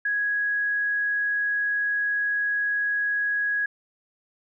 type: tone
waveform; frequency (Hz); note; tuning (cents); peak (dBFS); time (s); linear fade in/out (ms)
sine; 1663; G#6; +2; -22; 0.05-3.66; 5
effects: none